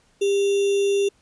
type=tone with sample-and-hold; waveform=sine; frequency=398.9 Hz; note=G4; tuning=30 cents sharp; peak=-17 dBFS; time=0.21-1.09 s; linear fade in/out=10 ms; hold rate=3150 Hz; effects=pink hiss -61 dBFS RMS until 1.21 s + resampled to 22050 Hz